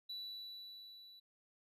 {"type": "tone with level ramp", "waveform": "triangle", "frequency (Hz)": 3951, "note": "B7", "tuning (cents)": 0, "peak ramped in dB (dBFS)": [-40, -55], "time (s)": [0.09, 1.2], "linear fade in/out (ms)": 10, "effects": ["tanh soft clip ceiling -36 dBFS", "resampled to 32000 Hz"]}